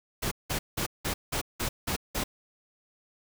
pink noise bursts, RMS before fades -30 dBFS, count 8, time 0.22-2.24 s, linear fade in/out 10 ms, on 95 ms, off 180 ms, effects none

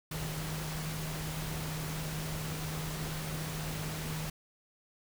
sine tone in noise, 156 Hz, D#3, 5 cents sharp, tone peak -37 dBFS, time 0.11-4.3 s, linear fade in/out 5 ms, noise pink, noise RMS -40 dBFS, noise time 0.11-4.3 s, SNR 0 dB, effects none

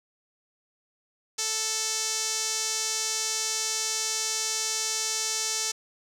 sawtooth tone with band-pass filter, 440 Hz, A4, in tune, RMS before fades -29 dBFS, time 1.38-5.72 s, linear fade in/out 10 ms, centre 6200 Hz, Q 2.7, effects none

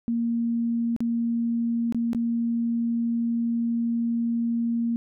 sine tone with dropouts, 233.1 Hz, A#3, in tune, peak -22 dBFS, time 0.08-4.96 s, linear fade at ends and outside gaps 0 ms, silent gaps 0.964-1.005 / 1.924-1.946 / 2.132-2.148 s, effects none

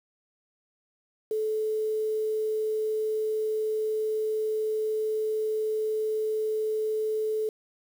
sine tone with quantisation, 433.5 Hz, A4, 26 cents flat, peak -25 dBFS, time 1.31-7.49 s, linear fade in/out 2 ms, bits 8, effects none

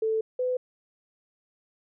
sine tone pair in turn, 441.4 / 503.9 Hz, A4 / B4, +5 / +35 cents, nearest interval major second, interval 230 cents, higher second, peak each -23 / -24 dBFS, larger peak first, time 0.02-0.21 / 0.39-0.57 s, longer first, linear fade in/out 5 ms, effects none

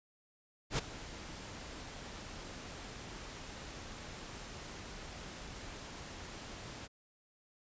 pink noise with ADSR envelope, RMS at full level -32 dBFS, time 0.7-6.88 s, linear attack 84 ms, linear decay 14 ms, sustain -15 dB, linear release 28 ms, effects resampled to 16000 Hz

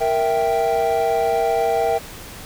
triangle chord, E diminished, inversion second, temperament equal, 466.2 / 659.3 / 784 Hz, Bb4 / E5 / G5, 0 / 0 / 0 cents, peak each -19 dBFS, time 0-1.99 s, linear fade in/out 20 ms, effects pink hiss -37 dBFS RMS until 2.45 s

